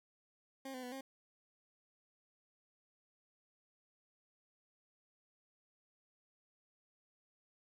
20% pulse tone with pitch steps, 268.2 / 254.9 / 247.7 / 267.9 Hz, C4 / C4 / B3 / C4, +43 / -45 / +5 / +41 cents, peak -39 dBFS, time 0.65-1.01 s, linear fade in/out 5 ms, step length 90 ms, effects none

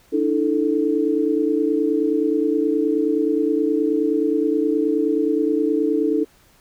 sine chord, D suspended second, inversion none, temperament equal with one note detuned, 293.7 / 323.2 / 440 Hz, D4 / E4 / A4, 0 / -34 / 0 cents, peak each -21 dBFS, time 0.12-6.25 s, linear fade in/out 20 ms, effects pink hiss -55 dBFS RMS until 6.6 s

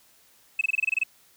sine tone bursts, 2595 Hz, E7, 28 cents flat, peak -18 dBFS, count 10, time 0.59-1.035 s, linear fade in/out 5 ms, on 22 ms, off 25 ms, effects tanh soft clip ceiling -17 dBFS + white hiss -59 dBFS RMS until 1.36 s

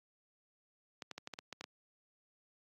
clicks, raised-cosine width 0.2 ms, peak -26 dBFS, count 9, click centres 1.022 / 1.113 / 1.18 / 1.274 / 1.337 / 1.389 / 1.527 / 1.61 / 1.641 s, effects high-pass 150 Hz 12 dB/octave + AAC 64 kbps

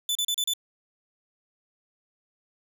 sawtooth tone bursts, 3500 Hz, A7, 10 cents flat, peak -21 dBFS, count 5, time 0.09-0.536 s, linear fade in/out 2 ms, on 62 ms, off 34 ms, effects none

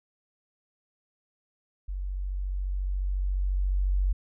sine tone with level ramp, 47.11 Hz, F#1, 32 cents sharp, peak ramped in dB -30 to -21 dBFS, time 1.88-4.13 s, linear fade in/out 10 ms, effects none

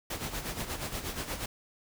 pink noise with tremolo, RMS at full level -34 dBFS, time 0.1-1.46 s, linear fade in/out 5 ms, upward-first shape sine, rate 8.4 Hz, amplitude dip 65%, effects none

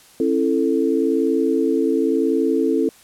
sine tone cluster, 270.5 / 331.4 / 442.2 Hz, C#4 / E4 / A4, -42 / +9 / +9 cents, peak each -20 dBFS, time 0.2-2.89 s, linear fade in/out 2 ms, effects white hiss -49 dBFS RMS until 3.03 s + low-pass 12000 Hz 12 dB/octave

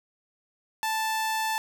sawtooth tone, 880 Hz, A5, in tune, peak -22 dBFS, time 0.83-1.58 s, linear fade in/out 0 ms, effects none

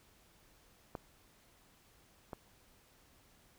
clicks, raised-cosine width 1 ms, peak -26 / -28 dBFS, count 2, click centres 0.952 / 2.332 s, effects pink hiss -66 dBFS RMS until 3.58 s

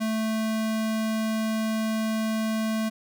square tone, 220 Hz, A3, in tune, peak -25 dBFS, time 0-2.9 s, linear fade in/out 20 ms, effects none

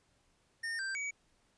square tone with pitch steps, 1827 / 1570 / 2267 Hz, A#6 / G6 / C#7, -35 / +2 / +38 cents, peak -36 dBFS, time 0.63-1.11 s, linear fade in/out 10 ms, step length 160 ms, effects pink hiss -72 dBFS RMS until 1.57 s + resampled to 22050 Hz

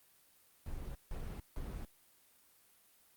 brown noise bursts, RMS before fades -42 dBFS, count 3, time 0.66-1.85 s, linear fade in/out 2 ms, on 290 ms, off 160 ms, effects white hiss -67 dBFS RMS until 3.16 s + Opus 32 kbps

